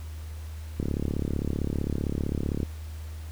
click train, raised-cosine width 3 ms, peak -15 dBFS, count 66, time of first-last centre 0.8-2.631 s, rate 35.5 Hz, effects added 78 Hz sine -35 dBFS peak until 3.31 s + pink hiss -51 dBFS RMS until 3.31 s

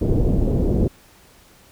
pink low-pass noise, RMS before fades -18 dBFS, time 0.01-0.88 s, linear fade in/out 10 ms, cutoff 470 Hz, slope 24 dB/octave, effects pink hiss -51 dBFS RMS until 1.71 s

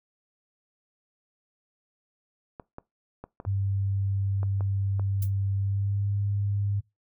clicks, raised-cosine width 1 ms, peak -25 dBFS, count 8, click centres 2.598 / 2.784 / 3.24 / 3.401 / 3.451 / 4.431 / 4.608 / 4.996 s
sine tone with pitch glide, 98.3 to 100.95 Hz, G2 to G#2, +5 to -49 cents, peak -24 dBFS, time 3.46-6.81 s, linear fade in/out 20 ms, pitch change +46 cents, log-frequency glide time 5.56-6.13 s
violet noise with exponential decay, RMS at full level -32 dBFS, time 5.22-5.31 s, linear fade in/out 5 ms, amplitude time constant 18 ms
effects noise-tail reverb RT60 0.2 s tail -22 dB re dry

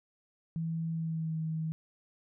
sine tone with pitch glide, 163.6 to 159.4 Hz, E3 to D#3, -13 to +42 cents, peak -31 dBFS, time 0.56-1.72 s, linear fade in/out 0 ms, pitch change -45 cents, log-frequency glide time 0.92-1.38 s, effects none

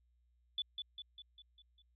sine tone with echo, 3473 Hz, A7, 23 cents flat, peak -34 dBFS, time 0.58-0.62 s, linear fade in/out 2 ms, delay 200 ms, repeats 6, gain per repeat -5 dB, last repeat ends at 1.82 s, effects added 60 Hz sine -70 dBFS peak until 1.95 s

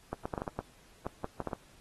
clicks, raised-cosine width 1 ms, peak -20 dBFS, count 12, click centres 0.13 / 0.255 / 0.338 / 0.378 / 0.419 / 0.478 / 0.59 / 1.066 / 1.244 / 1.403 / 1.473 / 1.532 s, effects pink hiss -61 dBFS RMS until 1.8 s + AAC 32 kbps

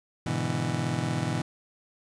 30% pulse chord, E dominant seventh, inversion first, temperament just, 103.01 / 123.61 / 148.33 / 164.81 Hz, G#2 / B2 / D3 / E3, -14 / +2 / +18 / 0 cents, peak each -33 / -28 / -31 / -29 dBFS, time 0.26-1.42 s, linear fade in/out 5 ms, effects resampled to 22050 Hz + 10-bit

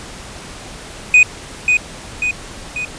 triangle tone with echo, 2489 Hz, D#7, in tune, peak -3 dBFS, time 1.14-1.23 s, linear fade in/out 2 ms, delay 540 ms, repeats 3, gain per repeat -5 dB, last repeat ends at 2.85 s, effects pink hiss -33 dBFS RMS until 2.98 s + resampled to 22050 Hz

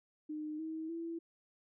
sine tone with pitch steps, 305.3 / 318.8 / 332.9 Hz, D#4 / D#4 / E4, -33 / +42 / +17 cents, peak -38 dBFS, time 0.29-1.19 s, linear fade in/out 10 ms, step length 300 ms, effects none

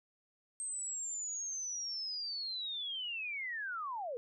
sine linear sweep, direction down, 8372 to 454.1 Hz, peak -37 dBFS, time 0.6-4.17 s, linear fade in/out 0 ms, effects none

